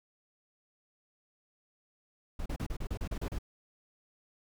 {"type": "noise bursts", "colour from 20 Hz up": "brown", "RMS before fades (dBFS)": -35, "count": 10, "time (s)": [2.39, 3.386], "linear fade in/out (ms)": 5, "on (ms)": 69, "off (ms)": 34, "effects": []}